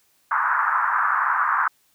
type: band-pass noise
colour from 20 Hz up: pink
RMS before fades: -21 dBFS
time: 0.31-1.68 s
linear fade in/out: 5 ms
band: 960 to 1600 Hz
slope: 48 dB/octave
effects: white hiss -63 dBFS RMS until 1.94 s